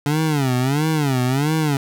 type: tone with vibrato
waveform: 25% pulse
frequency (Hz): 140.9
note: C#3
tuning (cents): +29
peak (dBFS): -13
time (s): 0.06-1.77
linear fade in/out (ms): 2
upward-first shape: sine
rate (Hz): 1.5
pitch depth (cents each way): 210
effects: none